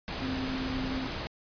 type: tone in noise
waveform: sine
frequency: 261.1 Hz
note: C4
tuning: 3 cents flat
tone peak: -32 dBFS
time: 0.22-1.07 s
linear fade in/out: 0 ms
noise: pink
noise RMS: -35 dBFS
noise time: 0.08-1.27 s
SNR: 0 dB
effects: resampled to 11025 Hz